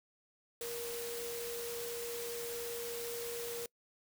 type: tone in noise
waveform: sine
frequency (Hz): 471.5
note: A#4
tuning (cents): +20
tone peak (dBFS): -40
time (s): 0.61-3.66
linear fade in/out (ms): 2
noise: white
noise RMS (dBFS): -44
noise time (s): 0.61-3.66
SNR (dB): +1
effects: noise-tail reverb RT60 0.1 s tail -25 dB re dry